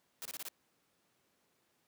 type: noise bursts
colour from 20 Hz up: white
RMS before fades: -43 dBFS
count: 5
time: 0.22-0.485 s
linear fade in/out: 0 ms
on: 33 ms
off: 25 ms
effects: pink hiss -75 dBFS RMS until 1.87 s + high-pass 150 Hz 12 dB/octave